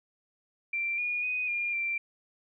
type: tone with pitch steps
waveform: sine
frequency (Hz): 2357 / 2440 / 2493 / 2409 / 2357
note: D7 / D#7 / D#7 / D7 / D7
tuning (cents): +6 / -34 / +3 / +43 / +6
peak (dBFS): -28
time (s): 0.73-1.98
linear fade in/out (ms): 5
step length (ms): 250
effects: none